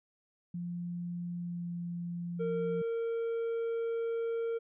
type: tone with pitch glide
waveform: sine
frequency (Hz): 174.3 to 173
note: F3 to F3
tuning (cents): -3 to -16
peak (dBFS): -35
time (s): 0.54-2.82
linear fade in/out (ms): 5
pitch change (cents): -13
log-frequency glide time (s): 1.39-1.68
type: tone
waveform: triangle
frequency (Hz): 460.1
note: A#4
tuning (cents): -23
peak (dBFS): -29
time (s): 2.39-4.59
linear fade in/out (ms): 20
effects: resampled to 8000 Hz